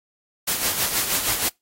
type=noise with tremolo; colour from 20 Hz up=white; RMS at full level=-21 dBFS; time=0.47-1.49 s; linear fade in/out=10 ms; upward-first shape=sine; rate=6.3 Hz; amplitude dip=55%; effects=noise-tail reverb RT60 0.2 s tail -26 dB re dry + AAC 48 kbps